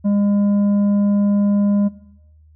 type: tone with tanh clipping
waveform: sine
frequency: 203.1 Hz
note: G#3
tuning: 38 cents flat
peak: -15 dBFS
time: 0.04-1.89 s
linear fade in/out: 20 ms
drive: 7 dB
effects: noise-tail reverb RT60 0.9 s tail -20 dB re dry + added 77 Hz sine -46 dBFS peak until 2.55 s